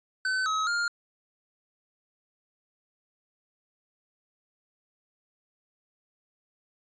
square tone with pitch steps, 1521 / 1279 / 1407 Hz, F#6 / D#6 / F6, +47 / +47 / +12 cents, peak -26 dBFS, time 0.25-0.88 s, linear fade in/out 2 ms, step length 210 ms, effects resampled to 16000 Hz

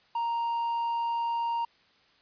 triangle tone with quantisation, 932.3 Hz, A#5, in tune, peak -25 dBFS, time 0.15-1.65 s, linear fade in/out 5 ms, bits 9, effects white hiss -63 dBFS RMS until 2.21 s + resampled to 11025 Hz

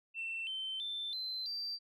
sine tone with pitch steps, 2689 / 3089 / 3548 / 4076 / 4682 Hz, E7 / G7 / A7 / C8 / D8, +34 / -26 / +14 / -46 / -6 cents, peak -36 dBFS, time 0.14-1.79 s, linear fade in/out 50 ms, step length 330 ms, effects tanh soft clip ceiling -32 dBFS

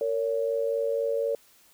sine tone pair together, 459 / 563 Hz, A#4 / C#5, -27 / +27 cents, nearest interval major third, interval 354 cents, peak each -27 dBFS, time 0.01-1.35 s, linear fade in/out 2 ms, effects white hiss -59 dBFS RMS until 1.73 s

